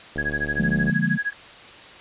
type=click train; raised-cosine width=2 ms; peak=-18 dBFS; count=55; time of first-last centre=0.16-0.897 s; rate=73.3 Hz
type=tone with tremolo; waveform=sine; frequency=1661.2 Hz; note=G#6; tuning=in tune; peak=-20 dBFS; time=0.18-1.33 s; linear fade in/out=2 ms; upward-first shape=sine; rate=13 Hz; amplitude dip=100%
type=chord; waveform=sine; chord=Bb dominant seventh; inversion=first; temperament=equal; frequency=146.83 / 174.61 / 207.7 / 233.1 Hz; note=D3 / F3 / Ab3 / Bb3; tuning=0 / 0 / 0 / 0 cents; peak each=-26 / -24 / -25 / -28 dBFS; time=0.57-1.18 s; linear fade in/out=20 ms
effects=white hiss -43 dBFS RMS until 2 s + resampled to 8000 Hz